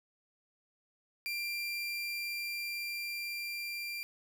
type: tone with level ramp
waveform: 30% pulse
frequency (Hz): 2374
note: D7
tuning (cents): +18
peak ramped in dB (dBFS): -32 to -35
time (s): 1.26-4.03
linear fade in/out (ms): 0
effects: none